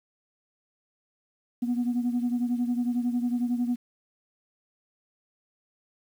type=beating tone pair; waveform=sine; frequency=240.7 / 251.7 Hz; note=B3 / B3; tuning=-44 / +33 cents; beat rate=11 Hz; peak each=-24 / -29 dBFS; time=1.62-3.76 s; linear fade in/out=10 ms; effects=tanh soft clip ceiling -20 dBFS + 9-bit